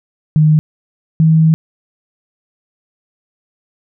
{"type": "tone pair in turn", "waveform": "sine", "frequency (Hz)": [154.1, 159.77], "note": ["D#3", "D#3"], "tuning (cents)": [-16, 46], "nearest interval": "minor second", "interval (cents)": 62, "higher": "second", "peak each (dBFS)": -6, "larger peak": "neither", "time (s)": [[0.36, 0.59], [1.2, 1.54]], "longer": "second", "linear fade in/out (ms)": 0, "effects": []}